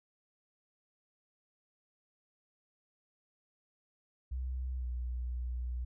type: tone with pitch glide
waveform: sine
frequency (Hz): 63.8 to 61.24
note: C2 to B1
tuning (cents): -43 to -14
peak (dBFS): -34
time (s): 4.31-5.85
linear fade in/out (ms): 10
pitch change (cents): -71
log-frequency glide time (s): 4.77-4.86
effects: none